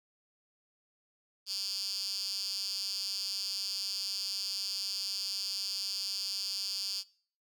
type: tone with high-pass filter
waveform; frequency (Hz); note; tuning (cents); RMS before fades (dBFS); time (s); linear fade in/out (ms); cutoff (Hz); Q
10% pulse; 196; G3; 0; -36; 1.46-7.04; 50; 4600; 7.4
effects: noise-tail reverb RT60 0.5 s tail -23 dB re dry